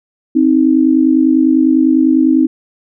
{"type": "tone pair together", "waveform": "sine", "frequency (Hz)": [264.1, 314.1], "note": ["C4", "D#4"], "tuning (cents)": [16, 16], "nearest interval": "minor third", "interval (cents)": 300, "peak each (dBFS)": -10, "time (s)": [0.35, 2.47], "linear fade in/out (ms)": 10, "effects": []}